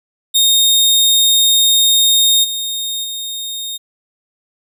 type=tone with level steps; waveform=sawtooth; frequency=3700 Hz; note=A#7; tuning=14 cents flat; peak=-6 / -16 / -19 dBFS; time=0.34-3.78 s; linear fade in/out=20 ms; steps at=2.43 / 3.03 s; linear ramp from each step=20 ms; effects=none